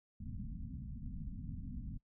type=low-pass noise; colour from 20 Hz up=pink; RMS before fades=-44 dBFS; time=0.2-1.98 s; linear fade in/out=5 ms; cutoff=260 Hz; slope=96 dB/octave; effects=noise-tail reverb RT60 0.1 s tail -23 dB re dry